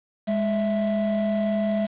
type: tone pair together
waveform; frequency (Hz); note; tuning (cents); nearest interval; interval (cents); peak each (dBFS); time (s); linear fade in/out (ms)
triangle; 206.8 / 659.3; G#3 / E5; -7 / 0; octave + minor sixth; 2007; -21 / -23; 0.27-1.87; 20
effects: resampled to 8000 Hz + 7-bit